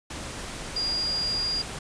sine tone in noise, 4828 Hz, D8, 47 cents sharp, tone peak -25 dBFS, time 0.76-1.62 s, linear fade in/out 5 ms, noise pink, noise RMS -36 dBFS, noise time 0.1-1.79 s, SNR +8 dB, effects resampled to 22050 Hz

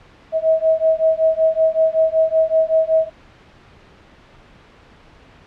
sine beating tone pair, 639 / 644.3 Hz, D#5 / E5, +46 / -40 cents, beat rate 5.3 Hz, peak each -16 dBFS, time 0.32-3.1 s, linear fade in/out 50 ms, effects pink hiss -47 dBFS RMS until 5.46 s + low-pass 3000 Hz 12 dB/octave

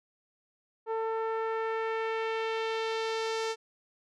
sawtooth tone with low-pass filter sweep, 447.1 Hz, A4, 28 cents sharp, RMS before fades -32 dBFS, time 0.86-3.56 s, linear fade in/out 50 ms, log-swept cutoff 1000 to 6200 Hz, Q 1.3, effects none

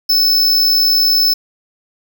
square tone, 5260 Hz, E8, 5 cents flat, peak -10 dBFS, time 0.09-1.34 s, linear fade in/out 10 ms, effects 7-bit

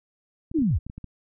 clicks, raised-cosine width 5 ms, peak -25 dBFS, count 8, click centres 0.515 / 0.588 / 0.62 / 0.708 / 0.866 / 0.899 / 0.98 / 1.043 s
sine linear sweep, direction down, 350 to 48 Hz, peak -19 dBFS, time 0.54-0.79 s, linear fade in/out 20 ms
effects none

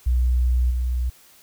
sine tone with level steps, 61.74 Hz, B1, in tune, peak -16 / -20 dBFS, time 0.06-1.1 s, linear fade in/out 10 ms, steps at 0.7 s, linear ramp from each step 10 ms, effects white hiss -52 dBFS RMS until 1.42 s

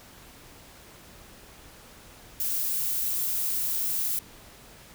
violet noise, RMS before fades -28 dBFS, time 2.4-4.19 s, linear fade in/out 2 ms, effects pink hiss -50 dBFS RMS until 4.94 s

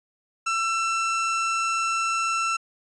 30% pulse tone, 1339 Hz, E6, 27 cents sharp, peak -20 dBFS, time 0.46-2.57 s, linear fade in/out 10 ms, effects resampled to 22050 Hz

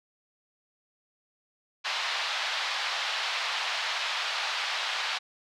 white band-pass noise, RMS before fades -31 dBFS, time 1.84-5.19 s, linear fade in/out 20 ms, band 700 to 4200 Hz, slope 24 dB/octave, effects none

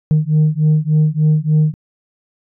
sine beating tone pair, 152.3 / 155.7 Hz, D#3 / D#3, -37 / +2 cents, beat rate 3.4 Hz, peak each -12 dBFS, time 0.11-1.74 s, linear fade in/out 0 ms, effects tanh soft clip ceiling -7 dBFS

